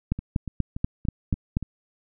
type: two click trains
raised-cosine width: 5 ms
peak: -19 / -10 dBFS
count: 6 / 7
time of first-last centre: 0.19-1.627 / 0.12-1.569 s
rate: 3.48 / 4.14 Hz
effects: none